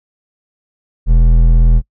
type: tone with hard clipping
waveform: triangle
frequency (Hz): 41.2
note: E1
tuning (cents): 0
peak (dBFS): -7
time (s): 1.06-1.82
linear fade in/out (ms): 50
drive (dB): 12
effects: noise-tail reverb RT60 0.1 s tail -24 dB re dry